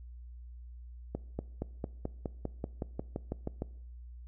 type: accelerating click train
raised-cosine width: 2 ms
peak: -21 dBFS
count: 14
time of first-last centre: 1.15-3.621 s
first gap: 240 ms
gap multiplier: 0.96
effects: noise-tail reverb RT60 0.7 s tail -21 dB re dry + added 60 Hz sine -45 dBFS peak until 4.27 s